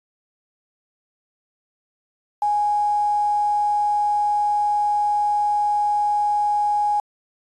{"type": "tone with quantisation", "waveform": "sine", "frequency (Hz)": 830.6, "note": "G#5", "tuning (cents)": 0, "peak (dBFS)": -17, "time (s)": [2.42, 7], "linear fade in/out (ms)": 2, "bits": 7, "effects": ["resampled to 24000 Hz"]}